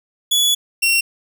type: tone pair in turn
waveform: sawtooth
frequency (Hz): 3410 / 2733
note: G#7 / F7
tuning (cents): +45 / -38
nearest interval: major third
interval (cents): 383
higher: first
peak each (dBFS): -10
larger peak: neither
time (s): 0.31-0.55 / 0.82-1.01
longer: first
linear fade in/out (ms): 10
effects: none